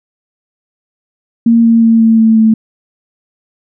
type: tone with pitch steps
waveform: sine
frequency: 231.3 / 229.2 / 227.1 / 225 / 222.9 / 220.9 Hz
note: A#3 / A#3 / A#3 / A3 / A3 / A3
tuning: -13 / -29 / -45 / +39 / +23 / +7 cents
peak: -4 dBFS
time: 1.46-2.54 s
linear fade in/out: 5 ms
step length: 180 ms
effects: none